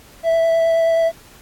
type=tone with vibrato; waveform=triangle; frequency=659.3 Hz; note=E5; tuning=in tune; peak=-11 dBFS; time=0.23-1.12 s; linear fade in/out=50 ms; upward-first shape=triangle; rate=9.5 Hz; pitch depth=12 cents each way; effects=pink hiss -46 dBFS RMS until 1.41 s + AAC 64 kbps